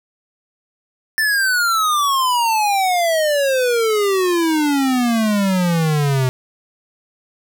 square exponential sweep, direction down, 1785 to 126.8 Hz, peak -15 dBFS, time 1.18-6.29 s, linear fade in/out 0 ms, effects none

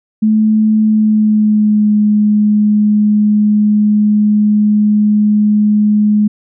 sine tone with pitch glide, 216.3 to 210 Hz, A3 to G#3, -29 to +19 cents, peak -7 dBFS, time 0.22-6.28 s, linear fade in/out 10 ms, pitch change -52 cents, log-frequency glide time 0.82-1.93 s, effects none

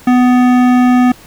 sine tone with hard clipping, 249 Hz, B3, 14 cents sharp, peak -8 dBFS, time 0.07-1.12 s, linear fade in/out 5 ms, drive 15 dB, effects pink hiss -39 dBFS RMS until 1.26 s

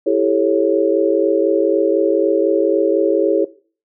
sine chord, A dominant seventh, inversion second, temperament just, 330 / 396 / 440 / 550 Hz, E4 / G4 / A4 / C#5, +2 / +18 / 0 / -14 cents, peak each -18 dBFS, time 0.06-3.45 s, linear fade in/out 10 ms, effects noise-tail reverb RT60 0.4 s tail -18 dB re dry

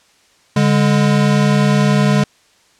square tone pair together, 144.8 / 204.8 Hz, D3 / G#3, -24 / -24 cents, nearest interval tritone, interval 600 cents, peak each -14 dBFS, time 0.56-2.24 s, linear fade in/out 5 ms, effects white hiss -53 dBFS RMS until 2.79 s + low-pass 7000 Hz 12 dB/octave

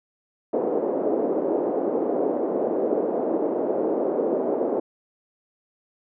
white band-pass noise, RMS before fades -24 dBFS, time 0.53-4.8 s, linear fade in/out 5 ms, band 290 to 540 Hz, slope 24 dB/octave, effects none

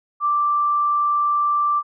sine tone, 1174.7 Hz, D6, in tune, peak -16 dBFS, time 0.2-1.83 s, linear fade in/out 50 ms, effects none

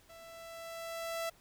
sawtooth tone with level ramp, 664 Hz, E5, 12 cents sharp, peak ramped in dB -48 to -30 dBFS, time 0.09-1.3 s, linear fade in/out 10 ms, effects pink hiss -64 dBFS RMS until 1.4 s

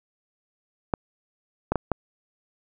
clicks, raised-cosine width 1 ms, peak -8 dBFS, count 4, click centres 0.938 / 1.72 / 1.757 / 1.917 s, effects none

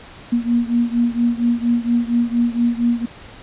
sine beating tone pair, 235.7 / 240 Hz, A#3 / B3, +19 / -49 cents, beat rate 4.3 Hz, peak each -17 / -19 dBFS, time 0.32-3.06 s, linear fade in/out 10 ms, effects pink hiss -40 dBFS RMS until 3.42 s + resampled to 8000 Hz

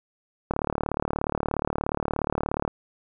click train, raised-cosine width 1 ms, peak -11 dBFS, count 81, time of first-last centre 0.51-2.678 s, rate 36.9 Hz, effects none

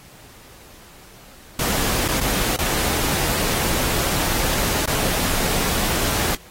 pink noise with dropouts, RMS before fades -22 dBFS, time 1.59-6.35 s, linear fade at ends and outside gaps 2 ms, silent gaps 2.081-2.085 / 2.201-2.212 / 2.563-2.588 / 4.856-4.875 s, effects pink hiss -46 dBFS RMS until 6.5 s + AAC 48 kbps

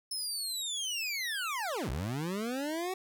25% pulse linear two-way sweep, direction down then up, 5274 to 56.7 to 382.1 Hz, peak -29 dBFS, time 0.11-2.94 s, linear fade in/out 5 ms, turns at 1.9 s, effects none

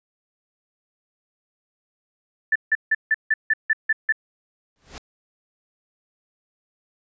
sine tone bursts, 1760 Hz, A6, in tune, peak -15 dBFS, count 9, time 2.52-4.124 s, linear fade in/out 5 ms, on 36 ms, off 160 ms
pink noise with exponential growth, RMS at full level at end -34 dBFS, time 4.76-4.98 s, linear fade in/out 0 ms, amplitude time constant 47 ms
effects resampled to 16000 Hz

